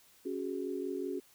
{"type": "chord", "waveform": "sine", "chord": "C# suspended fourth", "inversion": "none", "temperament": "equal", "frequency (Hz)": [277.2, 370, 415.3], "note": ["C#4", "F#4", "G#4"], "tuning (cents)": [0, 0, 0], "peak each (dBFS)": [-39, -37, -40], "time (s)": [0.25, 1.2], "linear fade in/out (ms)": 10, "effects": ["white hiss -63 dBFS RMS until 1.34 s"]}